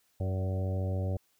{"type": "harmonic tone with a mistuned harmonic", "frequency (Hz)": 94, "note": "F#2", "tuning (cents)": 28, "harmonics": [1, 2, 3, 4, 5, 6, 7, 8], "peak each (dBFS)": [-29, -40, -44, -45, -44, -41, -50, -49], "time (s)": [0.2, 1.17], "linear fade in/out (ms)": 5, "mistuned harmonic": 6, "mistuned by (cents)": 20, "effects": ["white hiss -71 dBFS RMS until 1.39 s"]}